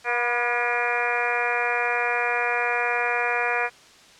harmonic tone with a mistuned harmonic, 240.3 Hz, B3, 47 cents flat, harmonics 2 / 3 / 4 / 5 / 6 / 7 / 8 / 9 / 10, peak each -30 / -29 / -31 / -33 / -30 / -29 / -31 / -34 / -28 dBFS, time 0.04-3.7 s, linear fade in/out 50 ms, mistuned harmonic 4, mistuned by +28 cents, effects white hiss -50 dBFS RMS until 4.19 s + low-pass 6000 Hz 12 dB/octave

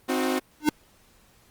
sawtooth chord, C diminished, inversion none, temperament equal with one note detuned, 261.6 / 311.1 / 364.9 Hz, C4 / Eb4 / Gb4, 0 / 0 / -24 cents, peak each -22 / -27 / -24 dBFS, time 0.08-0.4 s, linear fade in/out 20 ms
square tone with exponential growth, 302.3 Hz, D#4, 50 cents flat, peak -14 dBFS, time 0.6-0.69 s, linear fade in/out 2 ms, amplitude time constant 18 ms
effects pink hiss -59 dBFS RMS until 1.5 s + Opus 32 kbps

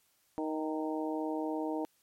harmonic tone with a mistuned harmonic, 156.4 Hz, D#3, 9 cents sharp, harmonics 2 / 3 / 4 / 5 / 6, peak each -34 / -39 / -40 / -42 / -42 dBFS, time 0.38-1.85 s, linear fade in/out 0 ms, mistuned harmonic 6, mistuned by -32 cents, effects white hiss -71 dBFS RMS until 2.02 s + MP3 64 kbps

